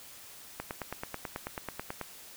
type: click train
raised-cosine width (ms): 0.5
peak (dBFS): -20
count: 14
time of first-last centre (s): 0.6-2.013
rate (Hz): 9.2
effects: white hiss -50 dBFS RMS until 2.36 s